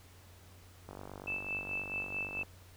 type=click train; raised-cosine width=1 ms; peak=-31 dBFS; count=76; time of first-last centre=0.89-2.433 s; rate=48.6 Hz
type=tone with tremolo; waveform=sine; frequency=2637 Hz; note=E7; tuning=in tune; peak=-33 dBFS; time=1.27-2.43 s; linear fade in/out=5 ms; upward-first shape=sine; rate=4.6 Hz; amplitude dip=65%
effects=added 90 Hz sine -56 dBFS peak until 2.76 s + pink hiss -60 dBFS RMS until 2.76 s